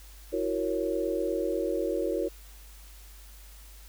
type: chord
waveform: sine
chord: F# dominant seventh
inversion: third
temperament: equal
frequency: 329.6 / 370 / 466.2 / 554.4 Hz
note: E4 / F#4 / A#4 / C#5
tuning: 0 / 0 / 0 / 0 cents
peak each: -32 dBFS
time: 0.32-2.29 s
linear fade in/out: 20 ms
effects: added 50 Hz sine -47 dBFS peak until 3.88 s + white hiss -54 dBFS RMS until 3.88 s

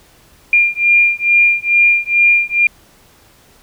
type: beating tone pair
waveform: sine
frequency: 2400 / 2402.3 Hz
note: D7 / D7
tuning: +37 / +39 cents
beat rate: 2.3 Hz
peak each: -12 dBFS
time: 0.53-2.67 s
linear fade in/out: 2 ms
effects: pink hiss -48 dBFS RMS until 3.62 s

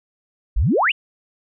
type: exponential sweep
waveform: sine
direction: up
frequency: 39.41 to 3136 Hz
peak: -14 dBFS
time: 0.56-0.92 s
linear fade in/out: 10 ms
effects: none

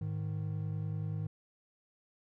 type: tone pair together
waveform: triangle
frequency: 105.24 / 155.56 Hz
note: G#2 / D#3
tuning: +23 / 0 cents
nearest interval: perfect fifth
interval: 677 cents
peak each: -34 / -35 dBFS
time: 0.01-1.27 s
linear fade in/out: 5 ms
effects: none

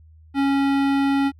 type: tone with hard clipping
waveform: sine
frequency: 276.4 Hz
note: C#4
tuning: 5 cents flat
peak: -19 dBFS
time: 0.34-1.32 s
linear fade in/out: 50 ms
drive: 18 dB
effects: added 79 Hz sine -46 dBFS peak until 1.39 s

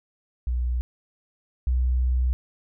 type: tone pair in turn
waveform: sine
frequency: 61.1 / 62.71 Hz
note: B1 / B1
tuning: -18 / +27 cents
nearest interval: unison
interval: 45 cents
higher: second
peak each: -22 / -19 dBFS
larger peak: second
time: 0.47-0.81 / 1.67-2.33 s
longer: second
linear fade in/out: 0 ms
effects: none

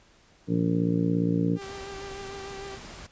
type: harmonic tone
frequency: 57.3 Hz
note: A#1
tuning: 29 cents flat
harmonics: 2 / 3 / 4 / 5 / 6 / 7 / 8 / 9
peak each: -31 / -25 / -34 / -27 / -37 / -42 / -33 / -44 dBFS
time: 0.47-1.59 s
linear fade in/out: 50 ms
type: tone with vibrato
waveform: sawtooth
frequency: 393.2 Hz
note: G4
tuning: 5 cents sharp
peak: -34 dBFS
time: 1.55-2.79 s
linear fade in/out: 50 ms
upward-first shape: sine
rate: 6.6 Hz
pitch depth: 24 cents each way
type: noise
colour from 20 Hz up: pink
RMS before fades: -43 dBFS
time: 1.61-3.07 s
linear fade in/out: 10 ms
effects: pink hiss -59 dBFS RMS until 3.11 s + resampled to 16000 Hz

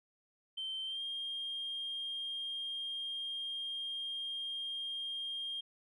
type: tone with pitch glide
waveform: sine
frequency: 3110 to 3216 Hz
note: G7 to G7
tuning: -14 to +44 cents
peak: -36 dBFS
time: 0.57-5.61 s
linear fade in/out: 10 ms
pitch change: +58 cents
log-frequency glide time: 0.85-1.02 s
effects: tanh soft clip ceiling -33 dBFS

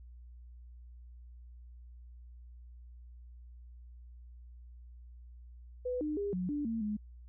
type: tone with pitch steps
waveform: sine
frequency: 498.8 / 302.6 / 404.6 / 181.9 / 292.4 / 226.4 / 210.3 Hz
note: B4 / D#4 / G#4 / F#3 / D4 / A3 / G#3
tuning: +17 / -48 / -45 / -29 / -7 / +50 / +22 cents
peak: -32 dBFS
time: 5.85-6.97 s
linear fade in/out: 10 ms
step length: 160 ms
effects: added 60 Hz sine -49 dBFS peak until 7.28 s

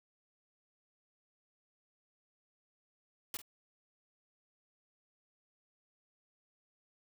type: noise with echo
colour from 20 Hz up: white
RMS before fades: -39 dBFS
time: 3.34-3.37 s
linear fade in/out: 2 ms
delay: 48 ms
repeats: 1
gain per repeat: -15 dB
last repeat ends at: 3.418 s
effects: none

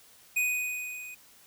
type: tone with level ramp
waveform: square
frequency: 2489 Hz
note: D#7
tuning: in tune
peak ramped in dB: -24 to -42 dBFS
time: 0.36-1.15 s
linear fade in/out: 10 ms
effects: white hiss -57 dBFS RMS until 1.46 s

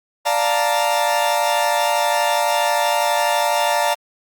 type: chord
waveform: 40% pulse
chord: Bb major seventh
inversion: first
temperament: equal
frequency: 587.3 / 698.5 / 880 / 932.3 Hz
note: D5 / F5 / A5 / Bb5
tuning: 0 / 0 / 0 / 0 cents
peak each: -21 dBFS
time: 0.25-3.95 s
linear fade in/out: 20 ms
effects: Opus 48 kbps

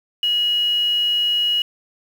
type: tone with quantisation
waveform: sine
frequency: 2900 Hz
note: F#7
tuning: 35 cents flat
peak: -16 dBFS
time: 0.23-1.62 s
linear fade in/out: 2 ms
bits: 6
effects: none

